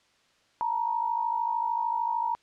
sine tone pair together, 896.7 / 950 Hz, A5 / A#5, +33 / +33 cents, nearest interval minor second, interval 100 cents, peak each -30 / -27 dBFS, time 0.61-2.35 s, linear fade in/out 0 ms, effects white hiss -65 dBFS RMS until 2.42 s + low-pass 5000 Hz 12 dB/octave

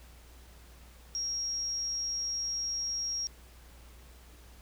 sine tone, 5600 Hz, F8, 4 cents sharp, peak -31 dBFS, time 1.15-3.27 s, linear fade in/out 0 ms, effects added 60 Hz sine -52 dBFS peak until 4.61 s + pink hiss -58 dBFS RMS until 4.61 s

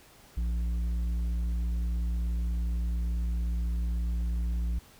sine tone with tanh clipping, 58.27 Hz, A#1, in tune, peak -28 dBFS, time 0.37-4.79 s, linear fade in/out 5 ms, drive 7 dB, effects pink hiss -56 dBFS RMS until 4.99 s

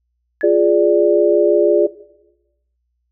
sine tone with exponential decay, 1707 Hz, G#6, 47 cents sharp, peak -21 dBFS, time 0.41-0.54 s, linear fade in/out 0 ms, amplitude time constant 28 ms
sine chord, D diminished, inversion first, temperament equal, 349.2 / 415.3 / 587.3 Hz, F4 / Ab4 / D5, 0 / 0 / 0 cents, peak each -14 dBFS, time 0.43-1.87 s, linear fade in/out 10 ms
effects noise-tail reverb RT60 0.9 s tail -17 dB re dry + added 60 Hz sine -66 dBFS peak until 3.11 s

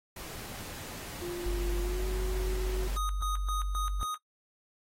pink noise, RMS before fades -43 dBFS, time 0.16-2.97 s, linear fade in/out 5 ms
sine tone with pitch glide, 350 to 370.2 Hz, F4 to F#4, +4 to +1 cents, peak -35 dBFS, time 1.21-2.88 s, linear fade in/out 10 ms, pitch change +97 cents, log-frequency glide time 1.81-2.06 s
sine tone, 48.19 Hz, G1, 29 cents flat, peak -29 dBFS, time 1.46-4.03 s, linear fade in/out 0 ms
square tone with tremolo, 1244.5 Hz, D#6, in tune, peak -33 dBFS, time 2.96-4.18 s, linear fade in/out 10 ms, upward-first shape square, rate 3.8 Hz, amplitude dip 80%
effects noise-tail reverb RT60 0.1 s tail -19 dB re dry + AAC 48 kbps

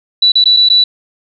sine tone with dropouts, 3951 Hz, B7, in tune, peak -5 dBFS, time 0.22-0.84 s, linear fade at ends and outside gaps 5 ms, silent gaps 0.32-0.354 / 0.441-0.456 / 0.566-0.569 / 0.688-0.699 s, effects none

